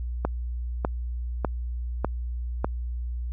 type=click train; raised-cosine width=1 ms; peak=-10 dBFS; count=5; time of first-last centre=0.25-2.645 s; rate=1.67 Hz; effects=added 60 Hz sine -28 dBFS peak until 3.32 s